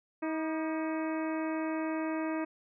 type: harmonic tone with a mistuned harmonic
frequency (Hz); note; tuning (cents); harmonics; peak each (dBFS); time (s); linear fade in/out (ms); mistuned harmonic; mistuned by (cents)
317.7; D#4; +36; 1 / 2 / 3 / 4 / 5 / 6 / 7 / 8; -32 / -38 / -42 / -44 / -46 / -48 / -49 / -50; 0.22-2.45; 10; 4; -61
effects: none